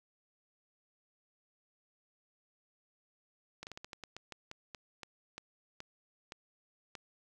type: slowing click train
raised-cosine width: 0.2 ms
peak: -27 dBFS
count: 16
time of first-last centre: 3.63-6.952 s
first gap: 39 ms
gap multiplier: 1.22
effects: 10-bit